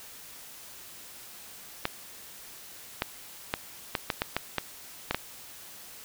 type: clicks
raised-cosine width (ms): 0.3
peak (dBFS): -10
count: 10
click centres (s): 1.854 / 3.021 / 3.539 / 3.952 / 4.102 / 4.219 / 4.366 / 4.583 / 5.11 / 5.146
effects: white hiss -47 dBFS RMS until 6.04 s